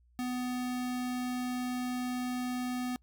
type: tone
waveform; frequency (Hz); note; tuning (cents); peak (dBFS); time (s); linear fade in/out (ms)
square; 249.5; B3; +18; -33; 0.19-2.96; 0
effects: noise-tail reverb RT60 0.1 s tail -26 dB re dry + added 60 Hz sine -62 dBFS peak until 3.02 s